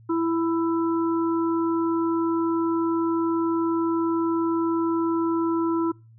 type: harmonic tone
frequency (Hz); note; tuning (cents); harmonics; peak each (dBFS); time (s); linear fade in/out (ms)
331.4; E4; +9; 1 / 3 / 4; -21 / -31 / -33; 0.09-5.92; 10
effects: noise-tail reverb RT60 0.3 s tail -25 dB re dry + added 113 Hz sine -48 dBFS peak until 6.18 s